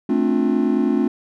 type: chord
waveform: triangle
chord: D minor seventh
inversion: second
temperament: just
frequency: 220.2 / 264.3 / 293.7 / 352.4 Hz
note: A3 / C4 / D4 / F4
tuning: +2 / +18 / 0 / +16 cents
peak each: -19 / -18 / -20 / -21 dBFS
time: 0.09-1.08 s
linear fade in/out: 5 ms
effects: none